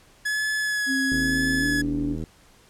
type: tone with vibrato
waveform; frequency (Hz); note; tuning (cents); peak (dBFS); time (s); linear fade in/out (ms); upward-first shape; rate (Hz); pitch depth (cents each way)
45% pulse; 1696; G#6; +36; -23; 0.25-1.82; 10; sine; 1; 22
type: tone with pitch glide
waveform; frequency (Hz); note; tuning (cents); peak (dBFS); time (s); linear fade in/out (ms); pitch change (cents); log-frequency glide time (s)
sine; 266.8 to 287.6; C4 to D4; +34 to -36; -24; 0.86-2.17; 50; +130; 1.59-1.66
type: click train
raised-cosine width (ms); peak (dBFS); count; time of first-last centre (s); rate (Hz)
3; -20; 90; 1.12-2.238; 79.6
effects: pink hiss -55 dBFS RMS until 2.69 s + low-pass 11000 Hz 12 dB/octave